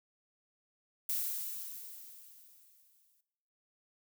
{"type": "noise with exponential decay", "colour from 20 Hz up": "violet", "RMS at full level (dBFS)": -33, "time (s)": [1.09, 3.21], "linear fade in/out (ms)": 5, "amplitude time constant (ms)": 460, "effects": ["noise-tail reverb RT60 0.9 s tail -17 dB re dry"]}